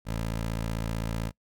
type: tone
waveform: 15% pulse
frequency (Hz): 55.7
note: A1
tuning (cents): +22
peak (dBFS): -23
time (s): 0.05-1.32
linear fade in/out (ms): 50
effects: noise-tail reverb RT60 0.1 s tail -23 dB re dry